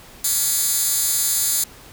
10% pulse tone with high-pass filter, 282 Hz, C#4, 30 cents sharp, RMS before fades -20 dBFS, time 0.24-1.64 s, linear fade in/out 5 ms, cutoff 8100 Hz, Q 1.1, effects pink hiss -44 dBFS RMS until 1.92 s

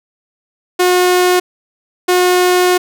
sawtooth tone bursts at uneven times, 361.3 Hz, F#4, 41 cents flat, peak -5 dBFS, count 2, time 0.79-1.4 / 2.08-2.78 s, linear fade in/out 10 ms, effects none

